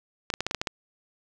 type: clicks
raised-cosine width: 0.2 ms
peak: -10 dBFS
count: 8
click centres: 0.302 / 0.339 / 0.406 / 0.466 / 0.511 / 0.547 / 0.615 / 0.672 s
effects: none